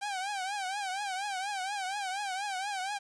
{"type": "tone with vibrato", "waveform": "sawtooth", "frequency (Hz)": 783, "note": "G5", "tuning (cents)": -2, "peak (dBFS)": -29, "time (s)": [0.01, 2.99], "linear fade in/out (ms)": 20, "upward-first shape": "triangle", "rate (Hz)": 4.2, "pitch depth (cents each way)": 130, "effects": ["resampled to 22050 Hz", "10-bit"]}